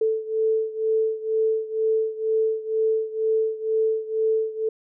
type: beating tone pair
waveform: sine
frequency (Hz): 440 / 442.1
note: A4 / A4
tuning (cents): 0 / +8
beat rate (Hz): 2.1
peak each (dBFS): -22 / -25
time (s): 0.01-4.69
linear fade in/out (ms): 5
effects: none